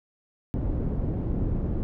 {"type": "low-pass noise", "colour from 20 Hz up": "pink", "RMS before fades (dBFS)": -27, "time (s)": [0.54, 1.83], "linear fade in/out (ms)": 0, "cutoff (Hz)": 300, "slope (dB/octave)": 12, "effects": []}